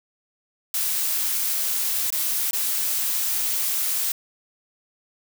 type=noise with dropouts; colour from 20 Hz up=blue; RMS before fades=-24 dBFS; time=0.74-4.12 s; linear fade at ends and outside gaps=2 ms; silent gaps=2.104-2.124 / 2.51-2.531 s; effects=none